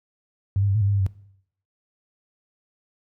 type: tone with pitch steps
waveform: sine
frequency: 97.8 / 100.8 / 97.9 / 108.9 / 98.5 / 101.3 / 99.6 / 95.8 Hz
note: G2 / G2 / G2 / A2 / G2 / G#2 / G2 / G2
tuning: -4 / +49 / -2 / -17 / +9 / -43 / +28 / -39 cents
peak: -17 dBFS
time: 0.56-1.064 s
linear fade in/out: 0 ms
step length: 63 ms
effects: noise-tail reverb RT60 0.7 s tail -19 dB re dry + high-pass 60 Hz 12 dB/octave